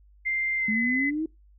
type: tone with pitch glide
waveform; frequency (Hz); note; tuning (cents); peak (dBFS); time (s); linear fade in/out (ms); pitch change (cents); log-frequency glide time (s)
sine; 2093 to 2026; C7 to B6; 0 to +44; -24; 0.25-1.11; 20; -56; 0.57-0.77
type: exponential sweep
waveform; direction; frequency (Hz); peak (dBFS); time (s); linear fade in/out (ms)
sine; up; 209.8 to 326.2; -25; 0.68-1.26; 5
effects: noise-tail reverb RT60 0.2 s tail -23 dB re dry + added 50 Hz sine -53 dBFS peak until 1.58 s